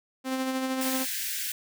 sawtooth tone with tremolo, 261.6 Hz, C4, in tune, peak -22 dBFS, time 0.24-1.06 s, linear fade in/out 50 ms, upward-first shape sine, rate 13 Hz, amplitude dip 35%
white high-pass noise, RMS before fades -32 dBFS, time 0.81-1.52 s, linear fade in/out 2 ms, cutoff 1500 Hz, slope 96 dB/octave
effects none

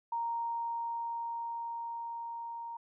sine tone with level ramp, 931 Hz, A#5, 2 cents flat, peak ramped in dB -31 to -39 dBFS, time 0.12-2.77 s, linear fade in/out 5 ms, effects none

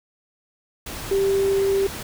sine tone in noise, 391.7 Hz, G4, 1 cent flat, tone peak -17 dBFS, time 1.11-1.87 s, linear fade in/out 5 ms, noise pink, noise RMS -33 dBFS, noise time 0.86-2.03 s, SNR +13 dB, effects none

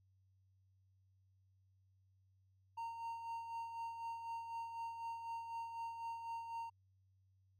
triangle tone with tremolo, 921 Hz, A#5, 21 cents flat, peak -39 dBFS, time 2.77-6.7 s, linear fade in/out 10 ms, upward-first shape sine, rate 4 Hz, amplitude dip 50%, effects added 95 Hz sine -70 dBFS peak until 7.59 s

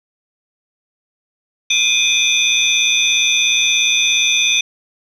sine tone cluster, 2402 / 2519 / 3438 / 3600 / 6000 Hz, D7 / D#7 / A7 / A7 / F#8, +38 / +21 / -41 / +39 / +23 cents, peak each -18 dBFS, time 1.7-4.61 s, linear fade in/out 5 ms, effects tanh soft clip ceiling -4 dBFS

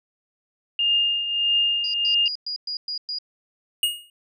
sine tone with tremolo, 2821 Hz, F7, 17 cents sharp, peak -16 dBFS, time 0.79-2.28 s, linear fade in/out 2 ms, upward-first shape triangle, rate 1.6 Hz, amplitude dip 65%
sine tone bursts, 4877 Hz, D#8, 35 cents flat, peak -26 dBFS, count 7, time 1.84-3.186 s, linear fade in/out 2 ms, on 98 ms, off 110 ms
square tone with exponential decay, 2861 Hz, F7, 41 cents sharp, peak -16 dBFS, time 3.83-4.1 s, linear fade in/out 2 ms, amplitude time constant 57 ms
effects none

